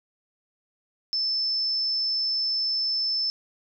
sine tone, 5274 Hz, E8, in tune, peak -23 dBFS, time 1.13-3.3 s, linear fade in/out 0 ms, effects none

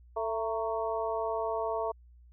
harmonic tone with a mistuned harmonic, 222.5 Hz, A3, 20 cents sharp, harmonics 2 / 3 / 4 / 5, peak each -34 / -33 / -36 / -38 dBFS, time 0.16-1.92 s, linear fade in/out 10 ms, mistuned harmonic 4, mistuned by +64 cents, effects added 60 Hz sine -53 dBFS peak until 2.32 s

